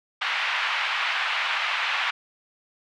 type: band-pass noise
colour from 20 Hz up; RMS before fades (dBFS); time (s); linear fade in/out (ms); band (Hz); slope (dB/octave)
white; -26; 0.21-2.11; 10; 870 to 3000; 24
effects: none